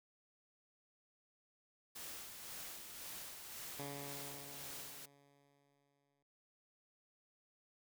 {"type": "noise with tremolo", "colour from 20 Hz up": "white", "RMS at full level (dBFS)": -48, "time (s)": [1.95, 5.06], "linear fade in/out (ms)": 10, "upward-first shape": "sine", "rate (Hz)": 1.9, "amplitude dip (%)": 40}
{"type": "tone with exponential decay", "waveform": "10% pulse", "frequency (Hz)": 141.4, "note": "C#3", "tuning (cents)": 35, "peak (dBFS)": -35, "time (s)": [3.79, 6.23], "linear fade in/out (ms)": 2, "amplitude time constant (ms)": 530}
{"effects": []}